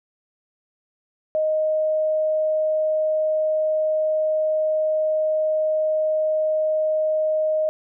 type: tone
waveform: sine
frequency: 622.3 Hz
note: D#5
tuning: in tune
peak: -18 dBFS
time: 1.35-7.69 s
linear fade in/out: 0 ms
effects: none